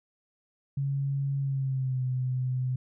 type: tone with pitch glide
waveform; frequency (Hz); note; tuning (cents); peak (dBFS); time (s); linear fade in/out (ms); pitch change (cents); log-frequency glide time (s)
sine; 138.59 to 127.82; C#3 to C3; 0 to -40; -26; 0.77-2.76; 5; -140; 1.39-2.03
effects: none